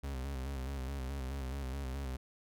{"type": "tone with vibrato", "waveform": "40% pulse", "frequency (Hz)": 66.9, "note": "C2", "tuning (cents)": 39, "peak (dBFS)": -36, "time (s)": [0.03, 2.17], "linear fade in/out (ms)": 10, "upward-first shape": "square", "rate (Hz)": 4.7, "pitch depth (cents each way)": 61, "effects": []}